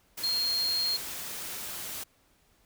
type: tone in noise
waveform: sine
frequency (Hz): 4233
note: C8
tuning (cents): +19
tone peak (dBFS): -26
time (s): 0.23-0.97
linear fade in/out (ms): 10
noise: white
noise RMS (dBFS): -38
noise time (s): 0.17-2.04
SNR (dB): +9
effects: pink hiss -66 dBFS RMS until 2.65 s